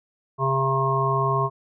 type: harmonic tone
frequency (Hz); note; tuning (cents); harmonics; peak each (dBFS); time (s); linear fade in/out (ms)
134.4; C3; +47; 1 / 3 / 5 / 7 / 8; -24 / -27 / -29 / -29 / -23; 0.38-1.5; 50
effects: none